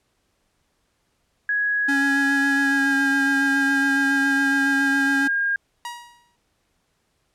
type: tone with pitch glide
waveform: sine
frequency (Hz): 1667 to 1617.7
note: G#6 to G#6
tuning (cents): +6 to -46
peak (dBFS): -19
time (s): 1.49-5.56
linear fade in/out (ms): 2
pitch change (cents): -52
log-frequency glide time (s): 2.59-2.97
type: tone with vibrato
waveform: square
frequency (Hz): 277.2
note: C#4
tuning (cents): 0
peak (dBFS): -22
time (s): 1.88-5.28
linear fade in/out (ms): 10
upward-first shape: sine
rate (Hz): 7.2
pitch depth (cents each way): 15
type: tone with exponential decay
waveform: sawtooth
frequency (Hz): 955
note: A#5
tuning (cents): +42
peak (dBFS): -24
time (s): 5.85-6.36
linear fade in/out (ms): 1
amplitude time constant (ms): 110
effects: pink hiss -69 dBFS RMS until 7.34 s + low-pass 11000 Hz 12 dB/octave